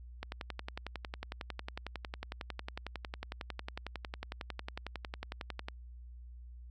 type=click train; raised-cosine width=0.3 ms; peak=-23 dBFS; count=61; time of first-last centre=0.23-5.685 s; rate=11 Hz; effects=added 60 Hz sine -47 dBFS peak until 6.7 s